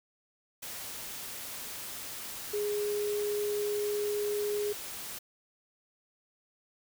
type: tone in noise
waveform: sine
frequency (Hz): 414.9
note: G#4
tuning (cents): -2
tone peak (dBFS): -29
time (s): 2.53-4.73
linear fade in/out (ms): 10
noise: white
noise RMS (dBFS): -41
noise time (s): 0.62-5.19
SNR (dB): +9
effects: none